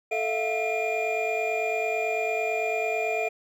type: tone cluster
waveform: triangle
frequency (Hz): 439.1 / 655 / 704 / 2409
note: A4 / E5 / F5 / D7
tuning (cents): -4 / -11 / +14 / +43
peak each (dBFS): -28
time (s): 0.11-3.29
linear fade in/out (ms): 10
effects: tanh soft clip ceiling -13 dBFS